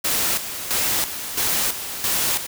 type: noise with tremolo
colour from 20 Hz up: white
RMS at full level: -21 dBFS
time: 0.04-2.47 s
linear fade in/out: 10 ms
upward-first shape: square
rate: 1.5 Hz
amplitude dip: 65%
effects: none